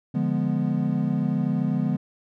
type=chord; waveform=triangle; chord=D diminished seventh; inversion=none; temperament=equal; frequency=146.83 / 174.61 / 207.7 / 246.9 Hz; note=D3 / F3 / Ab3 / Cb4; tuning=0 / 0 / 0 / 0 cents; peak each=-25 dBFS; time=0.14-1.97 s; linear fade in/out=10 ms; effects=none